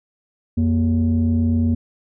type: tone pair together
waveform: sine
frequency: 88.18 / 235.4 Hz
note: F2 / A#3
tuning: +17 / +17 cents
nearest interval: octave + perfect fourth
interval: 1700 cents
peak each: -16 dBFS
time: 0.57-1.75 s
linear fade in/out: 10 ms
effects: tanh soft clip ceiling -11 dBFS